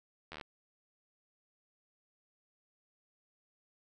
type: slowing click train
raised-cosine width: 0.3 ms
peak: -28 dBFS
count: 8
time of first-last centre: 0.32-0.412 s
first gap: 12 ms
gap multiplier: 1.03
effects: none